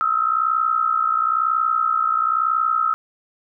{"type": "tone pair together", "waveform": "sine", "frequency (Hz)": [1275, 1336], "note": ["D#6", "E6"], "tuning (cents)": [42, 23], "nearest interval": "minor second", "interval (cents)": 81, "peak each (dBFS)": [-19, -20], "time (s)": [0.01, 2.94], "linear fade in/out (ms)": 0, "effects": []}